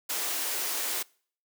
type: high-pass noise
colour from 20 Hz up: white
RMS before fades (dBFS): -31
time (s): 0.09-1.03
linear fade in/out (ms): 10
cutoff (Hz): 280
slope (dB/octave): 48
effects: noise-tail reverb RT60 0.5 s tail -25 dB re dry